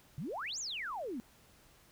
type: exponential two-way sweep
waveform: sine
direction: up then down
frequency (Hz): 126.3 to 7530 to 217.7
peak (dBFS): -37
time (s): 0.18-1.2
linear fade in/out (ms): 0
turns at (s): 0.59
effects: pink hiss -63 dBFS RMS until 1.91 s